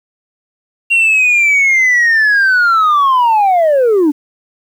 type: linear sweep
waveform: sine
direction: down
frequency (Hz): 2766 to 277.2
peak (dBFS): -5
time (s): 0.9-4.12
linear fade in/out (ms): 20
effects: tanh soft clip ceiling -6 dBFS + 7-bit